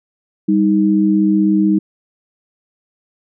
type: tone pair together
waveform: sine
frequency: 197.62 / 313.7 Hz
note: G3 / D#4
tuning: +14 / +14 cents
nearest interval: minor sixth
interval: 800 cents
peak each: -13 dBFS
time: 0.48-1.79 s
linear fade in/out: 10 ms
effects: none